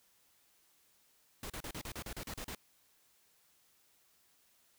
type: noise bursts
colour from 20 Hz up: pink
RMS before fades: -43 dBFS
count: 11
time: 1.43-2.549 s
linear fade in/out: 2 ms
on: 69 ms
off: 36 ms
effects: white hiss -70 dBFS RMS until 4.78 s